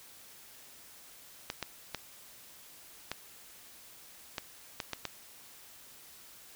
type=clicks; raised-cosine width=0.2 ms; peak=-17 dBFS; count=8; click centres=1.501 / 1.627 / 1.947 / 3.116 / 4.382 / 4.802 / 4.933 / 5.053 s; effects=white hiss -54 dBFS RMS until 6.55 s